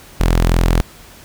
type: tone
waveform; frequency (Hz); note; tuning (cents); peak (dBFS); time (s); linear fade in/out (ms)
sawtooth; 42.41; E1; +50; -7; 0.2-0.81; 0
effects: pink hiss -41 dBFS RMS until 1.24 s